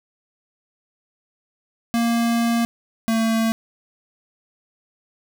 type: tone pair in turn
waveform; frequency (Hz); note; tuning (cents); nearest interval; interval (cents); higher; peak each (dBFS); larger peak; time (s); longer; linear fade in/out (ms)
square; 233.1 / 225.2; A#3 / A3; 0 / +40; minor second; 60; first; -18; neither; 1.94-2.65 / 3.08-3.52; first; 0
effects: none